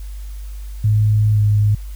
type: tone with pitch glide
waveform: sine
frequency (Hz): 106.4 to 104.45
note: G#2 to G#2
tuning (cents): +42 to +10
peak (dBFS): -11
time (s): 0.84-1.75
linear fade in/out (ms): 5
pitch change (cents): -32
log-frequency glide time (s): 1.32-1.41
effects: added 50 Hz sine -27 dBFS peak until 1.95 s + white hiss -48 dBFS RMS until 1.95 s